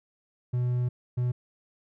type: tone bursts at uneven times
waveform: triangle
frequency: 123.47 Hz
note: B2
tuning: in tune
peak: -22 dBFS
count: 2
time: 0.53-0.89 / 1.17-1.32 s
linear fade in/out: 10 ms
effects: none